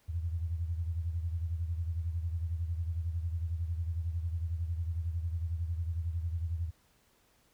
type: beating tone pair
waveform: sine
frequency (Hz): 82.41 / 93.41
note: E2 / F#2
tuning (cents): 0 / +17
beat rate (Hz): 11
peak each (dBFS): -32 / -39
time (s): 0.08-6.71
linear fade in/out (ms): 20
effects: pink hiss -68 dBFS RMS until 7.53 s